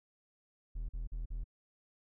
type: tone bursts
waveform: triangle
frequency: 40.55 Hz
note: E1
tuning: 28 cents flat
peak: -34 dBFS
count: 4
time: 0.75-1.442 s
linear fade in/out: 10 ms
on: 140 ms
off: 44 ms
effects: none